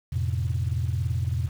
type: tone cluster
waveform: sine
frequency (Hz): 86.7 / 110 / 128.1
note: F2 / A2 / C3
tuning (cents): -12 / 0 / -36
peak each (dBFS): -26 / -28 / -28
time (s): 0.12-1.49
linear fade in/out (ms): 10
effects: tanh soft clip ceiling -16 dBFS + 8-bit